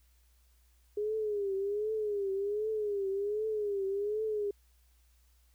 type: tone with vibrato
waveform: sine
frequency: 411.3 Hz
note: G#4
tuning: 17 cents flat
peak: -30 dBFS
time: 0.97-4.51 s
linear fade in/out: 5 ms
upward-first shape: triangle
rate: 1.3 Hz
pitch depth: 120 cents each way
effects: added 60 Hz sine -63 dBFS peak until 5.54 s + white hiss -72 dBFS RMS until 5.54 s